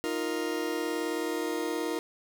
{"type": "chord", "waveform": "40% pulse", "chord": "Eb suspended second", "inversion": "none", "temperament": "just", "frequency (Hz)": [311.1, 350, 466.7], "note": ["Eb4", "F4", "Bb4"], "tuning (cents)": [0, 4, 2], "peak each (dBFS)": -33, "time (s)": [0.04, 1.99], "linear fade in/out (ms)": 0, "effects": []}